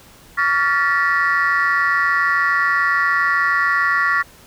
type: tone cluster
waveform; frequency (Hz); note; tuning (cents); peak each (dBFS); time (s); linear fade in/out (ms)
sine; 1132 / 1395 / 1767 / 1934; C#6 / F6 / A6 / B6; +36 / -2 / +7 / -37; -19; 0.37-4.23; 20
effects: tanh soft clip ceiling -8 dBFS + pink hiss -46 dBFS RMS until 4.46 s